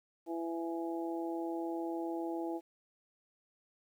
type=harmonic tone; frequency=166.9 Hz; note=E3; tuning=22 cents sharp; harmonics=2 / 3 / 4 / 5; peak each=-36 / -45 / -44 / -44 dBFS; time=0.26-2.61 s; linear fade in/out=50 ms; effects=11-bit